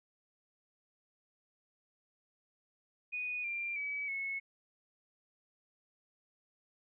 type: tone with pitch steps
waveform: sine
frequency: 2476 / 2378 / 2284 / 2193 Hz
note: D#7 / D7 / D7 / C#7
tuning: -9 / +21 / -49 / -19 cents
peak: -35 dBFS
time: 3.12-4.4 s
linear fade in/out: 20 ms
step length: 320 ms
effects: none